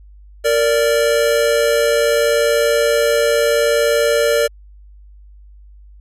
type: tone pair together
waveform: square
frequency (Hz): 462.3 / 583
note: A#4 / D5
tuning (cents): -14 / -13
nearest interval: major third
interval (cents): 401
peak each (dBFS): -16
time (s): 0.44-4.48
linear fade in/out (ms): 20
effects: added 50 Hz sine -39 dBFS peak until 6 s + resampled to 32000 Hz